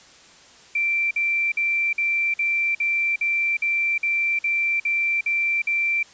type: tone bursts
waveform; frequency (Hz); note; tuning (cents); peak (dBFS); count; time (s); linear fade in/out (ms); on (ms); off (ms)
sine; 2349; D7; 0; -19; 13; 0.75-6.03; 5; 360; 50
effects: white hiss -49 dBFS RMS until 6.13 s + resampled to 16000 Hz